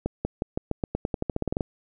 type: accelerating click train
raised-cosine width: 2 ms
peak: -12 dBFS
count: 17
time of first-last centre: 0.06-1.608 s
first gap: 190 ms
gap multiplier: 0.9
effects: none